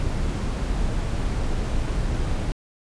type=noise; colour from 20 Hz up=brown; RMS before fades=-24 dBFS; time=0-2.52 s; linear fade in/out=0 ms; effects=resampled to 22050 Hz